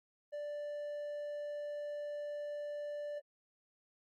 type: tone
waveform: triangle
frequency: 587.3 Hz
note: D5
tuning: in tune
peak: -37 dBFS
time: 0.32-3.2 s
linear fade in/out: 20 ms
effects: AAC 48 kbps